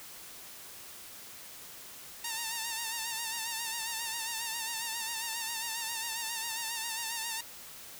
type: tone with vibrato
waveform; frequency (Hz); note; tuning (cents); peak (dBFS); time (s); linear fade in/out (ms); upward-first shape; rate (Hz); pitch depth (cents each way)
5% pulse; 912; A#5; -38; -22; 2.24-7.41; 5; sine; 7.4; 55
effects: white hiss -48 dBFS RMS until 7.99 s